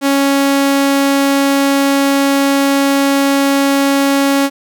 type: tone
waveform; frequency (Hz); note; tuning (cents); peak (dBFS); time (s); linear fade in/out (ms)
sawtooth; 277.2; C#4; 0; -6; 0.01-4.5; 50
effects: none